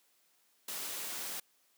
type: noise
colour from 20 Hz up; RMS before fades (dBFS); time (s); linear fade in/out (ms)
white; -40; 0.68-1.4; 5
effects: white hiss -71 dBFS RMS until 1.77 s + high-pass 200 Hz 12 dB/octave